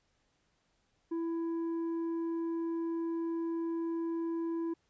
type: tone with tanh clipping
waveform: sine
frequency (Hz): 332.1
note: E4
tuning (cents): +13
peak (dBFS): -33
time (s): 1.11-4.74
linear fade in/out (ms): 10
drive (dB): 5
effects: pink hiss -75 dBFS RMS until 4.89 s + resampled to 16000 Hz